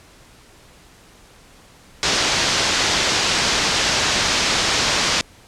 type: low-pass noise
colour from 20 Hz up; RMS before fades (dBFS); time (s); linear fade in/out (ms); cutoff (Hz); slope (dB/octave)
white; -19; 2.03-5.21; 0; 6100; 24
effects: pink hiss -48 dBFS RMS until 5.47 s + low-pass 10000 Hz 12 dB/octave